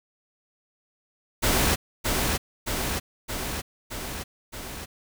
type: noise with echo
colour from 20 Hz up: pink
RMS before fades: -22 dBFS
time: 1.42-1.76 s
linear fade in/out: 20 ms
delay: 620 ms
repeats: 5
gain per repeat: -3 dB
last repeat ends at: 4.86 s
effects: none